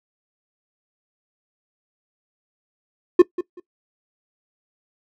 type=tone with echo; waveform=triangle; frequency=356.7 Hz; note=F4; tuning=37 cents sharp; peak=-3 dBFS; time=3.19-3.22 s; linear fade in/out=5 ms; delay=190 ms; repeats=2; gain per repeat=-15 dB; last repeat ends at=3.6 s; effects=noise-tail reverb RT60 0.1 s tail -19 dB re dry